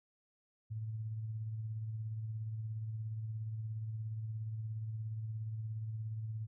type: tone with tremolo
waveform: sine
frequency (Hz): 110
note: A2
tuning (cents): 0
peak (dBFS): -36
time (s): 0.7-6.47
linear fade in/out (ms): 20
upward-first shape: sine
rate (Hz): 17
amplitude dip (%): 35
effects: none